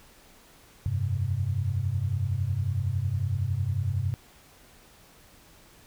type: chord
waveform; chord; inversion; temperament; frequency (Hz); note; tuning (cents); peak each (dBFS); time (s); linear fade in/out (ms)
sine; F suspended second; none; just; 87.31 / 98.22 / 130.96; F2 / G2 / C3; 0 / +4 / +2; -33 / -27 / -30; 0.86-4.14; 0
effects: pink hiss -55 dBFS RMS until 5.86 s